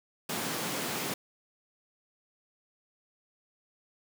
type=high-pass noise; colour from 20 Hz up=pink; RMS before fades=-34 dBFS; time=0.29-1.14 s; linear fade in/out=5 ms; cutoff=140 Hz; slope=24 dB/octave; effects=none